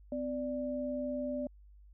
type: tone pair together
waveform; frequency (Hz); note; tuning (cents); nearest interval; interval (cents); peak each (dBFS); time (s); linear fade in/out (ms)
sine; 255.5 / 588.3; C4 / D5; -41 / +3; octave + major second; 1444; -36 / -36; 0.12-1.47; 2
effects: added 50 Hz sine -54 dBFS peak until 1.93 s

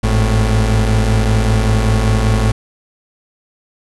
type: tone pair together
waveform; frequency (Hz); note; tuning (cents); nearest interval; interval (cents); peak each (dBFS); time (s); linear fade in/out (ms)
35% pulse; 52.4 / 110; G#1 / A2; +16 / 0; octave + minor second; 1284; -12; 0.03-2.52; 10
effects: resampled to 24000 Hz + 7-bit

